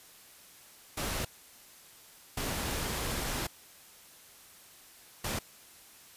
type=noise bursts at uneven times; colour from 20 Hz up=pink; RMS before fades=-34 dBFS; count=3; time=0.97-1.25 / 2.37-3.47 / 5.24-5.39 s; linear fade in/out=5 ms; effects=white hiss -55 dBFS RMS until 6.16 s + resampled to 32000 Hz